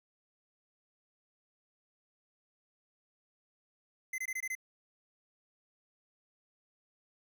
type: tone bursts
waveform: square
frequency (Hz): 2054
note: C7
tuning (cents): -33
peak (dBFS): -35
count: 6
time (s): 4.13-4.552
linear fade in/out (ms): 5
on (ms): 52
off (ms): 22
effects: none